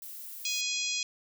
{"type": "noise", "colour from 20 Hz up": "violet", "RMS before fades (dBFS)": -43, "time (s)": [0.02, 0.61], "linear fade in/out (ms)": 2}
{"type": "harmonic tone", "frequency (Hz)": 830.6, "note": "G#5", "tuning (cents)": 0, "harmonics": [3, 4, 5, 6, 7, 8, 9], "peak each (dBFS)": [-35, -36, -37, -38, -38, -39, -40], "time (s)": [0.45, 1.03], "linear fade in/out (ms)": 2}
{"effects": []}